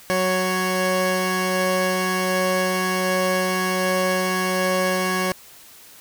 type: tone pair together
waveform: 15% pulse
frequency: 185.24 / 554.4 Hz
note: F#3 / C#5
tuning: +2 / 0 cents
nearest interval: octave + perfect fifth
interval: 1898 cents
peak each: -16 dBFS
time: 0.1-5.32 s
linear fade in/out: 0 ms
effects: white hiss -46 dBFS RMS until 6 s